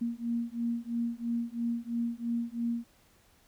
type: beating tone pair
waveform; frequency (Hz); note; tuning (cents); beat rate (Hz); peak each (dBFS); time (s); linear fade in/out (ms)
sine; 233.1 / 236.1; A#3 / A#3; 0 / +22; 3; -33 / -33; 0.01-2.85; 10
effects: pink hiss -64 dBFS RMS until 3.47 s